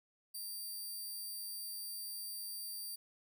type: tone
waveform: 5% pulse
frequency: 4699 Hz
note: D8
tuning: in tune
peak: -35 dBFS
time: 0.34-2.96 s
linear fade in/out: 10 ms
effects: none